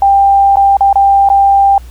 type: tone with dropouts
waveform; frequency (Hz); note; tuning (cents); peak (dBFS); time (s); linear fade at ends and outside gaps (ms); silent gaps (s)
sine; 792; G5; +18; -4; 0.02-1.78; 2; 0.558-0.569 / 0.769-0.807 / 0.929-0.956 / 1.289-1.3
effects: added 60 Hz sine -28 dBFS peak until 1.9 s + pink hiss -43 dBFS RMS until 1.9 s